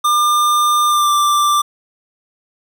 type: tone with pitch glide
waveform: square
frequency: 1200 to 1178.7 Hz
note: D6 to D6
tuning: +37 to +6 cents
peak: -12 dBFS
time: 0.04-1.62 s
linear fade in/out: 10 ms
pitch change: -31 cents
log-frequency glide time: 0.88-1.11 s
effects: none